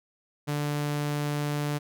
sawtooth tone, 146.83 Hz, D3, in tune, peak -23 dBFS, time 0.47-1.79 s, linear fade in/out 20 ms, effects none

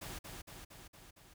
pink noise with echo, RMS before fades -45 dBFS, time 0.01-0.19 s, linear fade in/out 10 ms, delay 230 ms, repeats 5, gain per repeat -3 dB, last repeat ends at 1.34 s, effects none

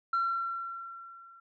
sine tone with level ramp, 1361 Hz, F6, 45 cents flat, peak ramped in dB -23 to -52 dBFS, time 0.13-1.4 s, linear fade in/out 5 ms, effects tanh soft clip ceiling -23 dBFS

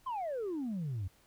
sine exponential sweep, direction down, 1078 to 87.31 Hz, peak -32 dBFS, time 0.06-1.08 s, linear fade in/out 10 ms, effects tanh soft clip ceiling -32 dBFS + pink hiss -66 dBFS RMS until 1.26 s

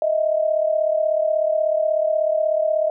sine tone pair together, 622.3 / 658.7 Hz, D#5 / E5, 0 / -1 cents, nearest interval minor second, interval 99 cents, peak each -18 / -22 dBFS, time 0.02-2.9 s, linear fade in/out 2 ms, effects none

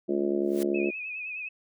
harmonic tone, 70.6 Hz, C#2, 32 cents sharp, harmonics 3 / 4 / 5 / 6 / 7 / 8 / 9, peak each -32 / -34 / -26 / -36 / -38 / -38 / -38 dBFS, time 0.08-0.91 s, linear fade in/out 20 ms
white noise with exponential growth, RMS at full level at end -37 dBFS, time 0.42-0.63 s, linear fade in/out 1 ms, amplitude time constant 44 ms
sine tone with vibrato, 2523 Hz, D#7, 23 cents sharp, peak -33 dBFS, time 0.74-1.49 s, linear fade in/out 10 ms, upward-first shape triangle, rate 9.7 Hz, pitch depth 76 cents each way
effects none

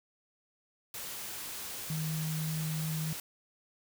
sine tone in noise, 157.4 Hz, D#3, 20 cents sharp, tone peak -32 dBFS, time 1.9-3.13 s, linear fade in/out 2 ms, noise white, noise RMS -41 dBFS, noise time 0.94-3.2 s, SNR +6 dB, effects none

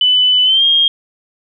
sine tone with pitch glide, 2998 to 3232 Hz, F#7 to G#7, +22 to -48 cents, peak -8 dBFS, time 0.01-0.88 s, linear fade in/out 2 ms, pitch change +130 cents, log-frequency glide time 0.44-0.64 s, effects none

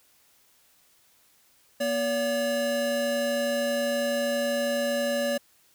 square tone pair together, 240 / 570.8 Hz, B3 / D5, -49 / -49 cents, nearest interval octave + minor third, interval 1500 cents, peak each -32 / -26 dBFS, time 1.8-5.38 s, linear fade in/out 10 ms, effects white hiss -62 dBFS RMS until 5.74 s

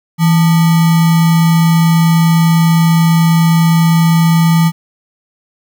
sine tone with sample-and-hold, 164.81 Hz, E3, in tune, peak -6 dBFS, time 0.18-4.72 s, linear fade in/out 50 ms, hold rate 1050 Hz, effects none

